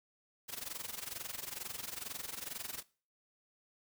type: noise with amplitude modulation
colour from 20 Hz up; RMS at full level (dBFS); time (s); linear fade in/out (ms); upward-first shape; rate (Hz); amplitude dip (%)
white; -40; 0.48-2.83; 20; sine; 22.2; 85
effects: noise-tail reverb RT60 0.4 s tail -21 dB re dry